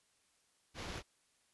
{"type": "noise with sample-and-hold", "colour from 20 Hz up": "pink", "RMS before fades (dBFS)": -44, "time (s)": [0.74, 1.03], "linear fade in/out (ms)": 50, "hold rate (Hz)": 8820, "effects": ["white hiss -74 dBFS RMS until 1.53 s", "resampled to 24000 Hz"]}